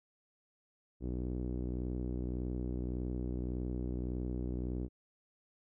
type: tone with low-pass filter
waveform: sawtooth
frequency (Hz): 61.74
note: B1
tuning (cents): 0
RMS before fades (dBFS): -37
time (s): 1-4.89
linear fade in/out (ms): 50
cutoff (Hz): 340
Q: 2.4
effects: none